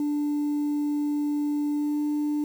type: tone with pitch glide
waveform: sine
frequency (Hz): 293.7 to 296.6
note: D4 to D4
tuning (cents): 0 to +17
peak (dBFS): -21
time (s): 0-2.44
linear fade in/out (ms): 2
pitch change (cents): +17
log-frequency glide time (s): 1.71-2
effects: tanh soft clip ceiling -22 dBFS + 8-bit